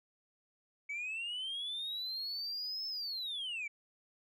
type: linear two-way sweep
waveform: sine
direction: up then down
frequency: 2250 to 5274 to 2250 Hz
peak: -35 dBFS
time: 0.89-3.68 s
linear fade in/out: 10 ms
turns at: 2.87 s
effects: tanh soft clip ceiling -35 dBFS